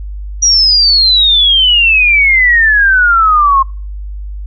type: exponential sweep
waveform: sine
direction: down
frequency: 5810 to 1062 Hz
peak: -5 dBFS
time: 0.42-3.63 s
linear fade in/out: 10 ms
effects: noise-tail reverb RT60 0.4 s tail -26 dB re dry + added 50 Hz sine -20 dBFS peak until 4.46 s